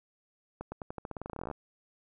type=accelerating click train; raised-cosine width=1 ms; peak=-24 dBFS; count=21; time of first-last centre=0.61-1.513 s; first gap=110 ms; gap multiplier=0.89; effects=none